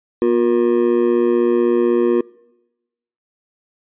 triangle tone with amplitude modulation, 357.6 Hz, F4, 41 cents sharp, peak -6 dBFS, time 0.22-2.21 s, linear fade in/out 0 ms, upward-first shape sine, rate 116 Hz, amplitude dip 100%, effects noise-tail reverb RT60 1.0 s tail -25 dB re dry + resampled to 8000 Hz

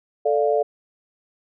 sine chord, D minor, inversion second, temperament equal, 440 / 587.3 / 698.5 Hz, A4 / D5 / F5, 0 / 0 / 0 cents, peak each -20 / -21 / -23 dBFS, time 0.25-0.63 s, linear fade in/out 10 ms, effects none

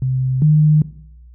sine tone pair in turn, 130 / 152.49 Hz, C3 / D#3, -11 / -35 cents, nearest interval minor third, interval 276 cents, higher second, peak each -15 / -8 dBFS, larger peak second, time 0.02-0.42 / 0.42-0.82 s, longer neither, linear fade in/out 2 ms, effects noise-tail reverb RT60 0.7 s tail -18 dB re dry + added 60 Hz sine -39 dBFS peak until 1.34 s

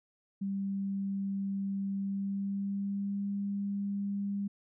sine tone with pitch glide, 196.5 to 200.3 Hz, G3 to G3, +4 to +38 cents, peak -31 dBFS, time 0.41-4.48 s, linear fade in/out 10 ms, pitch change +34 cents, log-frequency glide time 1.98-3.31 s, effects none

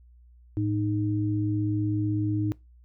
sine tone pair together, 108.27 / 308.9 Hz, A2 / D#4, -27 / -12 cents, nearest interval octave + tritone, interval 1815 cents, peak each -26 / -27 dBFS, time 0.57-2.52 s, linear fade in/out 0 ms, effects noise-tail reverb RT60 0.2 s tail -22 dB re dry + added 60 Hz sine -51 dBFS peak until 2.84 s

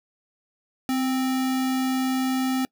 sine tone with sample-and-hold, 259.3 Hz, C4, 15 cents flat, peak -21 dBFS, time 0.89-2.65 s, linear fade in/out 0 ms, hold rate 1050 Hz, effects noise-tail reverb RT60 0.1 s tail -25 dB re dry

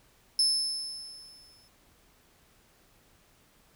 35% pulse tone with exponential decay, 5250 Hz, E8, 8 cents flat, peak -18 dBFS, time 0.39-1.68 s, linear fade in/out 2 ms, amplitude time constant 280 ms, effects pink hiss -63 dBFS RMS until 3.75 s

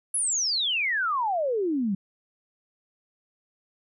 sine exponential sweep, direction down, 10980 to 185 Hz, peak -23 dBFS, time 0.14-1.95 s, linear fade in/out 5 ms, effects none

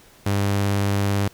sawtooth tone with vibrato, 100 Hz, G2, 35 cents sharp, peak -15 dBFS, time 0.26-1.28 s, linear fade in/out 5 ms, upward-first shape square, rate 18 Hz, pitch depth 10 cents each way, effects pink hiss -51 dBFS RMS until 1.33 s

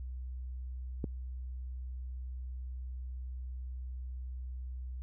click, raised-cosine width 3 ms, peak -21 dBFS, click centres 1.042 s, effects added 63 Hz sine -38 dBFS peak until 5.02 s

